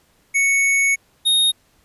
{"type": "tone pair in turn", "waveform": "square", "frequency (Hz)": [2217, 3720], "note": ["C#7", "A#7"], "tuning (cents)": [0, -4], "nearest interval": "major sixth", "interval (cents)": 896, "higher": "second", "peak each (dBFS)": [-15, -14], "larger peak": "second", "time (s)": [[0.34, 0.96], [1.25, 1.52]], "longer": "first", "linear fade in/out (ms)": 20, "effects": ["pink hiss -59 dBFS RMS until 1.84 s", "resampled to 32000 Hz"]}